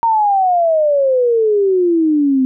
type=exponential sweep; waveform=sine; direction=down; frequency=932.3 to 256.1 Hz; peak=-10 dBFS; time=0.03-2.45 s; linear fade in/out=0 ms; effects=none